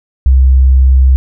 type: tone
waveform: sine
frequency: 65.41 Hz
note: C2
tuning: in tune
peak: -3 dBFS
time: 0.26-1.16 s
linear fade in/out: 0 ms
effects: none